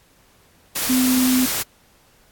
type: tone in noise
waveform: sine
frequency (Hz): 255.5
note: C4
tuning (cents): -41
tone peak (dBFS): -15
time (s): 0.89-1.46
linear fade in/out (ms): 10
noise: white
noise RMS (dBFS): -23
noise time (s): 0.75-1.63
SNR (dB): +5
effects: pink hiss -56 dBFS RMS until 2.31 s + AAC 64 kbps